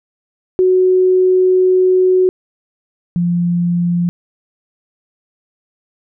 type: tone pair in turn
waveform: sine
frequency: 370 / 173.81 Hz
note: F#4 / F3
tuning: 0 / -8 cents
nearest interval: octave + minor second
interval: 1308 cents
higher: first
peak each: -8 / -12 dBFS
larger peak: first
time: 0.59-2.29 / 3.16-4.09 s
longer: first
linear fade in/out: 0 ms
effects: none